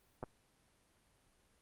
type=clicks; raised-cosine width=1 ms; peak=-28 dBFS; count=2; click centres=0.229 / 0.237 s; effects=pink hiss -72 dBFS RMS until 1.61 s + Opus 32 kbps